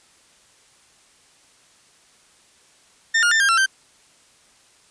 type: tone with pitch steps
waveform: 40% pulse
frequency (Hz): 1809 / 1422 / 1790 / 1605 / 1349 / 1561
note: A6 / F6 / A6 / G6 / E6 / G6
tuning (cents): +48 / +31 / +29 / +40 / +40 / -8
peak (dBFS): -14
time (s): 3.14-3.662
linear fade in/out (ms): 10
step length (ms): 87
effects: white hiss -55 dBFS RMS until 4.9 s + resampled to 22050 Hz